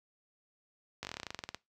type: slowing click train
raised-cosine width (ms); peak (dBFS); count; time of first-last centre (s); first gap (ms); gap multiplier
0.2; -21; 16; 1.03-1.546; 19; 1.08
effects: noise-tail reverb RT60 0.2 s tail -21 dB re dry + high-pass 60 Hz 12 dB/octave